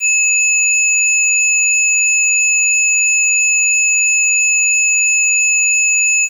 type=tone pair together; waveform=sine; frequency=2585 / 6901 Hz; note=E7 / A8; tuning=-34 / -35 cents; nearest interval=octave + perfect fourth; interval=1699 cents; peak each=-13 dBFS; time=0-6.29 s; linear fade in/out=50 ms; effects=7-bit